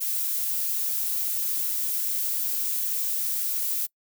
violet noise, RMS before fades -27 dBFS, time 0-3.87 s, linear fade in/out 20 ms, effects noise-tail reverb RT60 0.1 s tail -25 dB re dry

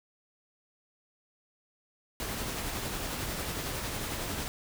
pink noise with tremolo, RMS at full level -34 dBFS, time 2.2-4.48 s, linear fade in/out 0 ms, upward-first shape triangle, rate 11 Hz, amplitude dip 30%, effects none

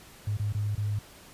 sine tone with dropouts, 103.83 Hz, G#2, in tune, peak -26 dBFS, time 0.27-0.99 s, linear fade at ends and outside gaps 5 ms, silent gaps 0.371-0.396 / 0.525-0.547 / 0.752-0.777 s, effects pink hiss -51 dBFS RMS until 1.33 s + resampled to 32000 Hz

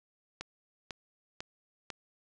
click train, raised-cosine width 0.2 ms, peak -21 dBFS, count 4, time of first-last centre 0.41-1.903 s, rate 2.01 Hz, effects resampled to 22050 Hz

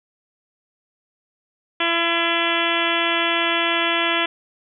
harmonic tone, 337.1 Hz, E4, 39 cents sharp, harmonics 1 / 2 / 3 / 4 / 5 / 6 / 7 / 8 / 9 / 10, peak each -27 / -27 / -27 / -27 / -27 / -27 / -27 / -27 / -27 / -27 dBFS, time 1.8-4.26 s, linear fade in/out 5 ms, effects none

